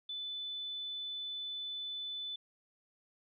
sine tone, 3500 Hz, A7, 10 cents flat, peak -38 dBFS, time 0.09-2.36 s, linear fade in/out 5 ms, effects none

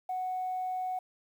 sine tone, 740 Hz, F#5, in tune, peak -30 dBFS, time 0.09-0.99 s, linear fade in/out 5 ms, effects tanh soft clip ceiling -27 dBFS + 10-bit

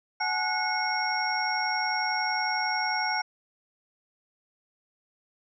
sine tone cluster, 750 / 861 / 1465 / 2175 / 5550 Hz, F#5 / A5 / F#6 / C#7 / F8, +23 / -38 / -18 / -33 / -12 cents, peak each -33 / -30 / -32 / -32 / -32 dBFS, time 0.2-3.22 s, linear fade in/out 10 ms, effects none

